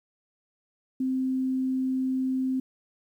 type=tone; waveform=sine; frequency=260.5 Hz; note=C4; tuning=7 cents flat; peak=-24 dBFS; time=1-2.6 s; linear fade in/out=5 ms; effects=10-bit